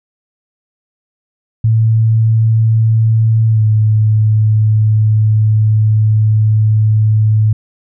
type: tone with pitch glide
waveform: sine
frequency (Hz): 111.7 to 108.14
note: A2 to A2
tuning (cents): +27 to -30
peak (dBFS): -7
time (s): 1.64-7.53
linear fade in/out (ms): 5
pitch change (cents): -57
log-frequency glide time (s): 3.49-3.63
effects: none